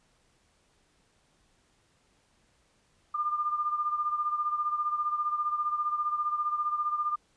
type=beating tone pair; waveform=sine; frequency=1200 / 1215 Hz; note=D6 / D#6; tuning=+37 / -42 cents; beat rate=15 Hz; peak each=-28 / -34 dBFS; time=3.14-7.16 s; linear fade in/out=10 ms; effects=pink hiss -68 dBFS RMS until 7.36 s + resampled to 22050 Hz